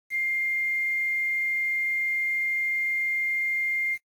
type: tone with quantisation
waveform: sine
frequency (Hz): 2109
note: C7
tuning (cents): +13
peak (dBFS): -24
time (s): 0.1-3.98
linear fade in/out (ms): 50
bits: 8
effects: noise-tail reverb RT60 0.1 s tail -26 dB re dry + AAC 64 kbps